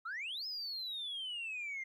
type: exponential two-way sweep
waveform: sine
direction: up then down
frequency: 1266 to 5170 to 2076 Hz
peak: -37 dBFS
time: 0.05-1.84 s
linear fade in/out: 10 ms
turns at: 0.46 s
effects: tanh soft clip ceiling -36 dBFS + 13-bit

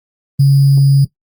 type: tone with sample-and-hold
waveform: sine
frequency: 138.59 Hz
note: C#3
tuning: in tune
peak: -5 dBFS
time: 0.39-1.05 s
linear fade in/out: 10 ms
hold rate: 4900 Hz
effects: noise-tail reverb RT60 0.1 s tail -18 dB re dry + Opus 24 kbps

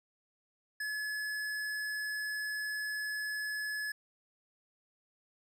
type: tone with hard clipping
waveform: sine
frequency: 1707 Hz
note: G#6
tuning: 47 cents sharp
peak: -36 dBFS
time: 0.8-3.92 s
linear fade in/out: 5 ms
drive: 15 dB
effects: none

